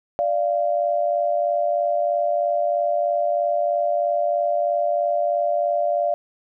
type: tone pair together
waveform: sine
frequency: 587.3 / 690.4 Hz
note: D5 / F5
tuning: 0 / -20 cents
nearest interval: minor third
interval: 280 cents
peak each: -21 dBFS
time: 0.19-6.14 s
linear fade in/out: 0 ms
effects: none